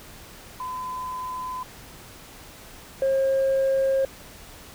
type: tone pair in turn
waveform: sine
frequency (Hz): 1014 / 537.1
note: B5 / C5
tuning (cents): +45 / +45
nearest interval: major seventh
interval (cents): 1100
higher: first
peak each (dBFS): -29 / -17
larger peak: second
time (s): 0.6-1.63 / 3.02-4.05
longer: neither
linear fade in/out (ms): 2
effects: tanh soft clip ceiling -17 dBFS + pink hiss -45 dBFS RMS until 4.74 s